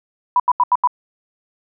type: tone bursts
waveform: sine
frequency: 987.8 Hz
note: B5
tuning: in tune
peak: -10 dBFS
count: 5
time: 0.36-0.874 s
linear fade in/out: 2 ms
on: 38 ms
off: 81 ms
effects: none